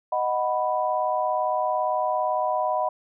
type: chord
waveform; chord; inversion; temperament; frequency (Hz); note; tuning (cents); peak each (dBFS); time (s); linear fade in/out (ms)
sine; B major; first; equal; 622.3 / 740 / 987.8; D#5 / F#5 / B5; 0 / 0 / 0; -26; 0.12-2.89; 5
effects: none